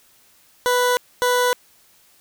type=tone bursts at uneven times; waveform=20% pulse; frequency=493.9 Hz; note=B4; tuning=in tune; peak=-11 dBFS; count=2; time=0.66-0.97 / 1.22-1.53 s; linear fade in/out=0 ms; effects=white hiss -55 dBFS RMS until 2.2 s